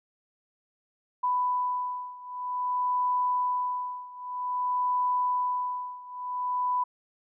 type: beating tone pair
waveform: sine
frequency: 994 / 994.52 Hz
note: B5 / B5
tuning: +11 / +12 cents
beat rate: 0.52 Hz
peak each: -28 / -30 dBFS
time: 1.23-6.84 s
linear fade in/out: 10 ms
effects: none